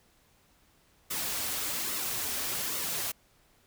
white noise with flanger, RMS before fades -33 dBFS, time 1.1-3.12 s, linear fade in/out 10 ms, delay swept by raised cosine 1.2 to 6.1 ms, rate 1.2 Hz, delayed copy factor -0.55, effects pink hiss -65 dBFS RMS until 3.66 s

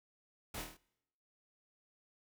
pink noise with echo, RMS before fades -44 dBFS, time 0.54-0.62 s, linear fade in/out 5 ms, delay 25 ms, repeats 6, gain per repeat -3 dB, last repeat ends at 0.77 s, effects noise-tail reverb RT60 0.9 s tail -25 dB re dry

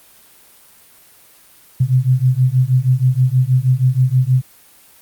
sine beating tone pair, 125.4 / 131.7 Hz, B2 / C3, +27 / +12 cents, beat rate 6.3 Hz, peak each -14 dBFS, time 1.8-4.42 s, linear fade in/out 10 ms, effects white hiss -47 dBFS RMS until 5.01 s + Opus 32 kbps

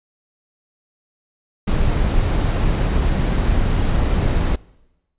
brown noise, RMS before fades -17 dBFS, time 1.67-4.56 s, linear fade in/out 10 ms, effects noise-tail reverb RT60 1.0 s tail -23 dB re dry + resampled to 8000 Hz

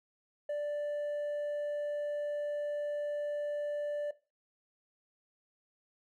triangle tone with hard clipping, 587.3 Hz, D5, in tune, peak -31 dBFS, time 0.49-4.11 s, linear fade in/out 5 ms, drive 1 dB, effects noise-tail reverb RT60 0.3 s tail -17 dB re dry

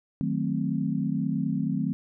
sine chord, D# diminished seventh, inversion none, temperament equal, 155.56 / 185 / 220 / 261.6 Hz, D#3 / F#3 / A3 / C4, 0 / 0 / 0 / 0 cents, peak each -30 dBFS, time 0.21-1.93 s, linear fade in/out 0 ms, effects none

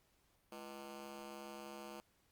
15% pulse ring-modulated tone, 277.2 Hz, C#4, in tune, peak -39 dBFS, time 0.52-2 s, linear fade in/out 0 ms, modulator 65.1 Hz, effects pink hiss -75 dBFS RMS until 2.31 s + Opus 48 kbps

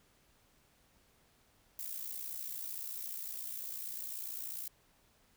violet noise with amplitude modulation, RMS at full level -39 dBFS, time 1.79-4.68 s, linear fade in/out 0 ms, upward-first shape sine, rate 60.1 Hz, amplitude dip 70%, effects pink hiss -69 dBFS RMS until 5.36 s

